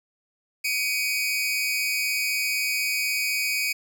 sawtooth tone pair together, 2272 / 2489 Hz, C#7 / D#7, +42 / 0 cents, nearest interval major second, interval 158 cents, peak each -23 dBFS, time 0.64-3.73 s, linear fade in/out 10 ms, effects none

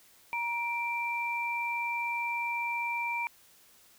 sine tone pair together, 945 / 2353 Hz, A#5 / D7, +23 / +3 cents, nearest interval octave + major third, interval 1580 cents, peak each -33 / -32 dBFS, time 0.33-3.27 s, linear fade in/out 0 ms, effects white hiss -60 dBFS RMS until 3.98 s

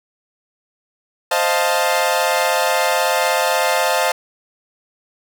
sawtooth chord, F dominant seventh, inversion second, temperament equal, 523.3 / 622.3 / 698.5 / 880 Hz, C5 / Eb5 / F5 / A5, 0 / 0 / 0 / 0 cents, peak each -17 dBFS, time 1.31-4.12 s, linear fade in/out 5 ms, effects none

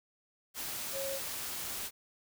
sine tone in noise, 545 Hz, C#5, 29 cents flat, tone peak -36 dBFS, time 0.92-1.2 s, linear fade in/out 50 ms, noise white, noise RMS -39 dBFS, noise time 0.54-1.91 s, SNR 0 dB, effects none

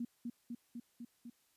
sine tone with echo, 238.2 Hz, A#3, 38 cents sharp, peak -36 dBFS, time 0-0.05 s, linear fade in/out 5 ms, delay 250 ms, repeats 5, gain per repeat -2 dB, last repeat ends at 1.3 s, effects white hiss -74 dBFS RMS until 1.56 s + resampled to 32000 Hz

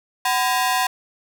sawtooth ring-modulated tone, 880 Hz, A5, in tune, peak -11 dBFS, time 0.25-0.87 s, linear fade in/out 5 ms, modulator 131 Hz, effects none

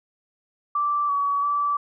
sine tone with pitch steps, 1169 / 1134 / 1158 Hz, D6 / C#6 / D6, -8 / +39 / -25 cents, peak -20 dBFS, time 0.75-1.77 s, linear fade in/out 5 ms, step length 340 ms, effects none

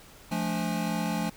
square tone cluster, 173.5 / 216.2 / 289.6 / 823 Hz, F3 / A3 / D4 / G#5, -11 / -30 / -24 / -16 cents, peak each -32 / -32 / -37 / -37 dBFS, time 0.31-1.3 s, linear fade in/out 10 ms, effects pink hiss -52 dBFS RMS until 1.36 s

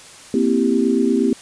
sine chord, C dominant seventh, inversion third, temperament equal, 233.1 / 261.6 / 329.6 / 392 Hz, Bb3 / C4 / E4 / G4, 0 / 0 / 0 / 0 cents, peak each -19 / -18 / -22 / -20 dBFS, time 0.34-1.33 s, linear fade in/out 2 ms, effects white hiss -41 dBFS RMS until 1.41 s + resampled to 22050 Hz

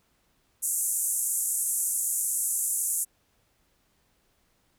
white band-pass noise, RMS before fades -28 dBFS, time 0.62-3.05 s, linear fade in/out 20 ms, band 7100 to 12000 Hz, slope 48 dB/octave, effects pink hiss -69 dBFS RMS until 4.78 s

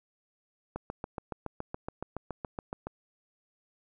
click train, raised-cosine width 1 ms, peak -21 dBFS, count 16, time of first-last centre 0.76-2.87 s, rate 7.11 Hz, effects none

